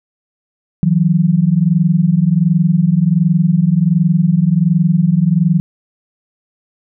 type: tone pair together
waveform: sine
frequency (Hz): 159.55 / 180.9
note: D#3 / F#3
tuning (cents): +44 / -39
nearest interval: major second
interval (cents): 217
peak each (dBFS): -12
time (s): 0.83-5.6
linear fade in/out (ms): 0
effects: none